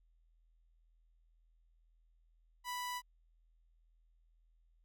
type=tone; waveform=sawtooth; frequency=987.8 Hz; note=B5; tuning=in tune; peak=-35 dBFS; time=2.64-3.02 s; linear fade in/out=50 ms; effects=added 41 Hz sine -67 dBFS peak until 4.84 s